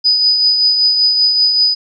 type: tone with tremolo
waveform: sine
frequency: 4978 Hz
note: D#8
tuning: in tune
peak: -7 dBFS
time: 0.04-1.75 s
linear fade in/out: 20 ms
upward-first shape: triangle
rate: 5.2 Hz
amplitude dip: 45%
effects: none